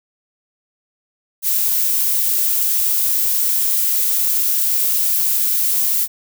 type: noise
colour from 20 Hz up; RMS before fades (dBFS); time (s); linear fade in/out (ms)
violet; -17; 1.42-6.08; 50
effects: none